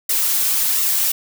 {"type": "noise with flanger", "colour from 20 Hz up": "blue", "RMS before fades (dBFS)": -18, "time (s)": [0.09, 1.12], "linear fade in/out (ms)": 5, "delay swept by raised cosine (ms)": [1.2, 5.6], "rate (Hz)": 1.4, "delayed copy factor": -0.7, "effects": []}